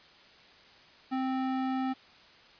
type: tone with band-pass filter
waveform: square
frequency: 261.6 Hz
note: C4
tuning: in tune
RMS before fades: -31 dBFS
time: 1.11-1.94 s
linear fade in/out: 20 ms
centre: 630 Hz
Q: 0.64
effects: white hiss -56 dBFS RMS until 2.59 s + resampled to 11025 Hz